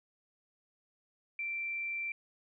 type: tone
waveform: sine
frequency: 2349 Hz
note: D7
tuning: in tune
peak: -34 dBFS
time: 1.39-2.12 s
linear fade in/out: 2 ms
effects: none